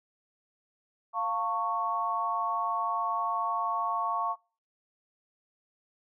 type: chord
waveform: sine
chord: F augmented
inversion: none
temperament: equal with one note detuned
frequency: 698.5 / 901.6 / 1108.7 Hz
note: F5 / A5 / C#6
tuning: 0 / +42 / 0 cents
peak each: -34 / -33 / -29 dBFS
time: 1.13-4.36 s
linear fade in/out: 50 ms
effects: noise-tail reverb RT60 0.4 s tail -25 dB re dry